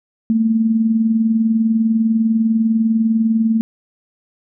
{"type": "tone with tremolo", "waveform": "sine", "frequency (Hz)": 223.8, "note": "A3", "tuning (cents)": 30, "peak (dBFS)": -10, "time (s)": [0.3, 3.61], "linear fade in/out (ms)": 0, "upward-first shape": "sine", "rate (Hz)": 20, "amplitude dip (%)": 50, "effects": []}